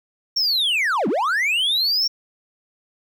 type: linear two-way sweep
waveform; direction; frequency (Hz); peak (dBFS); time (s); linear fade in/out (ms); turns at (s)
triangle; down then up; 5588 to 179.6 to 5588; -16; 0.36-2.08; 10; 1.08
effects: none